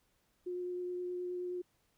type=tone with vibrato; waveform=sine; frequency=358.5 Hz; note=F4; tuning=45 cents sharp; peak=-36 dBFS; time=0.46-1.62 s; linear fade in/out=10 ms; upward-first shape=triangle; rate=9.5 Hz; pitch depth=11 cents each way; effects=pink hiss -75 dBFS RMS until 1.97 s